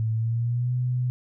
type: tone with pitch glide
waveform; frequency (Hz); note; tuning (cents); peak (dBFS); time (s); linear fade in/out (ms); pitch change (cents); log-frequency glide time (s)
sine; 111.2 to 124.82; A2 to B2; +19 to +19; -22; 0-1.1; 0; +200; 0.14-0.73
effects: none